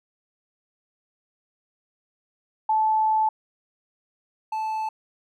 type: tone pair in turn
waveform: sine / triangle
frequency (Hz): 871 / 874.2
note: A5 / A5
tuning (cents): -18 / -11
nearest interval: unison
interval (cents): 7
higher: second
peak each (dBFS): -18 / -23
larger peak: first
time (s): 2.69-3.29 / 4.52-4.89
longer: first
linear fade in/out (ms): 5
effects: none